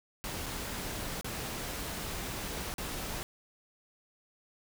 pink noise with dropouts, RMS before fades -38 dBFS, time 0.24-3.23 s, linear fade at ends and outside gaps 0 ms, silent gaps 0.461-0.465 / 1.211-1.245 / 2.74-2.782 s, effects none

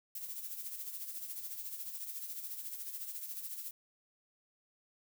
violet noise with tremolo, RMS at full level -41 dBFS, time 0.15-3.71 s, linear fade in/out 2 ms, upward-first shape sine, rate 14 Hz, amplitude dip 55%, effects none

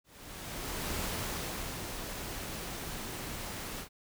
pink noise with ADSR envelope, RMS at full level -35 dBFS, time 0.04-3.89 s, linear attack 950 ms, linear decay 790 ms, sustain -5 dB, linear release 91 ms, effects none

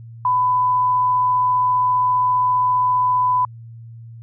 sine tone, 1000 Hz, B5, 21 cents sharp, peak -14 dBFS, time 0.25-3.45 s, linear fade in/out 2 ms, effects added 115 Hz sine -35 dBFS peak until 4.22 s

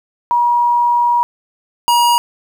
sine / square tone pair in turn, 958 / 954.2 Hz, A#5 / A#5, +47 / +40 cents, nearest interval unison, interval 7 cents, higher first, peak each -10 dBFS, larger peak neither, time 0.31-1.23 / 1.88-2.18 s, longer first, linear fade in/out 0 ms, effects 8-bit

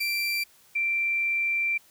30% pulse / sine tone pair in turn, 2353 / 2353 Hz, D7 / D7, +3 / +3 cents, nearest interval unison, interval 0 cents, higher neither, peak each -23 dBFS, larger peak neither, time 0-0.44 / 0.75-1.78 s, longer second, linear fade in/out 10 ms, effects white hiss -58 dBFS RMS until 1.9 s

